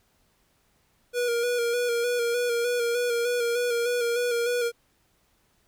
square tone with vibrato, 478.5 Hz, A#4, 45 cents sharp, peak -24 dBFS, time 1.13-4.72 s, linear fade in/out 50 ms, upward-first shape square, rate 3.3 Hz, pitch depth 30 cents each way, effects pink hiss -67 dBFS RMS until 5.67 s

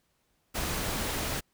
pink noise, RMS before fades -32 dBFS, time 0.54-1.41 s, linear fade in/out 20 ms, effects pink hiss -73 dBFS RMS until 1.53 s

